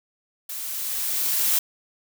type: noise with level ramp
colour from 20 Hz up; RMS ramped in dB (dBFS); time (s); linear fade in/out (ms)
blue; -33 to -20; 0.49-1.59; 5
effects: none